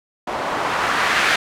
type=noise with low-pass filter sweep; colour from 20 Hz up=blue; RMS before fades=-20 dBFS; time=0.27-1.36 s; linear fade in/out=5 ms; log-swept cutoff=730 to 2000 Hz; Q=1.2; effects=none